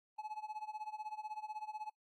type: tone with tremolo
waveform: triangle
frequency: 856 Hz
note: A5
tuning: 48 cents flat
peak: -37 dBFS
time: 0.18-1.9 s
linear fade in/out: 10 ms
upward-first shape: sine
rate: 16 Hz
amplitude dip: 90%
effects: noise-tail reverb RT60 0.1 s tail -23 dB re dry + AAC 64 kbps